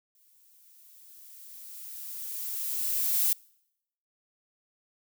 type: noise with exponential growth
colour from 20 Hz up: violet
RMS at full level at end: -24 dBFS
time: 0.15-3.33 s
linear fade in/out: 2 ms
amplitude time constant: 690 ms
effects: noise-tail reverb RT60 0.8 s tail -26 dB re dry